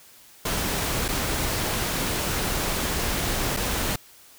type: noise with dropouts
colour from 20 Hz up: pink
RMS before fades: -26 dBFS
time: 0.45-3.96 s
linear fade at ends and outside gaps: 5 ms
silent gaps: 1.082-1.086 / 3.566-3.57 s
effects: white hiss -51 dBFS RMS until 4.38 s